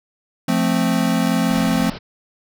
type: chord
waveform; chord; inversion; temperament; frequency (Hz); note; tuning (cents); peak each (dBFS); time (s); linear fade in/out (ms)
square; F major; none; equal; 174.61 / 220 / 261.6; F3 / A3 / C4; 0 / 0 / 0; -21; 0.48-1.9; 5
type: low-pass noise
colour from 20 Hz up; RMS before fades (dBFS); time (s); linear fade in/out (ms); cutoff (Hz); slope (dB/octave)
pink; -33; 1.49-1.99; 20; 5300; 96
effects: none